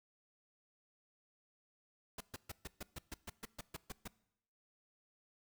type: noise bursts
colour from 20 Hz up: pink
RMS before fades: -45 dBFS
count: 13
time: 2.18-4.078 s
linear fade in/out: 5 ms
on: 26 ms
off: 130 ms
effects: noise-tail reverb RT60 0.8 s tail -21 dB re dry